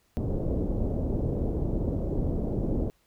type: low-pass noise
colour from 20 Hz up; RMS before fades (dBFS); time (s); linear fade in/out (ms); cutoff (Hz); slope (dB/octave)
pink; -28; 0.17-2.9; 0; 520; 24
effects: pink hiss -68 dBFS RMS until 3.06 s